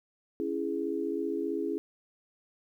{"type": "chord", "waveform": "sine", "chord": "C# minor", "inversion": "none", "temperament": "just", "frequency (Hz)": [277.2, 332.6, 415.8], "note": ["C#4", "E4", "G#4"], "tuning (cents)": [0, 16, 2], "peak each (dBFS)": [-35, -33, -33], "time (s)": [0.4, 1.78], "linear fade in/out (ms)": 0, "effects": ["11-bit"]}